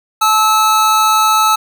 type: tone pair together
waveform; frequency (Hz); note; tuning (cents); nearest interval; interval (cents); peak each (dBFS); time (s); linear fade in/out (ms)
square; 867.6 / 1300; A5 / E6; -25 / -24; perfect fifth; 701; -15 / -11; 0.21-1.56; 10
effects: none